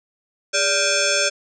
sine tone with frequency modulation, 2386 Hz, D7, 27 cents sharp, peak -16 dBFS, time 0.53-1.3 s, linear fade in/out 20 ms, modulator 988 Hz, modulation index 4.6, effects none

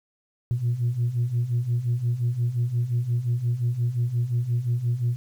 sine beating tone pair, 116.54 / 122.24 Hz, A#2 / B2, 0 / -17 cents, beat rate 5.7 Hz, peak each -26 / -22 dBFS, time 0.51-5.16 s, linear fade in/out 0 ms, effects tanh soft clip ceiling -17 dBFS + 9-bit

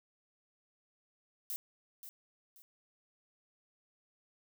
violet noise with echo, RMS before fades -39 dBFS, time 1.5-1.56 s, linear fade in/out 0 ms, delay 530 ms, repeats 2, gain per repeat -10 dB, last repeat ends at 2.62 s, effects none

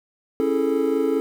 triangle chord, A major seventh, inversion first, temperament equal with one note detuned, 273.8 / 329.6 / 415.3 / 440 Hz, C#4 / E4 / G#4 / A4, -21 / 0 / 0 / 0 cents, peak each -22 / -24 / -24 / -20 dBFS, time 0.4-1.2 s, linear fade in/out 0 ms, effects 8-bit

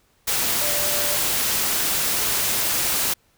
sine tone in noise, 587.3 Hz, D5, in tune, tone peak -30 dBFS, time 0.61-1.17 s, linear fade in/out 10 ms, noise white, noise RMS -22 dBFS, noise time 0.27-3.14 s, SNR -11 dB, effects pink hiss -62 dBFS RMS until 3.37 s

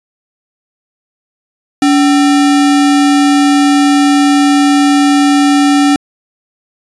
sine tone with sample-and-hold, 285.2 Hz, C#4, 49 cents sharp, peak -5 dBFS, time 1.82-5.96 s, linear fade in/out 2 ms, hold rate 1050 Hz, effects resampled to 22050 Hz

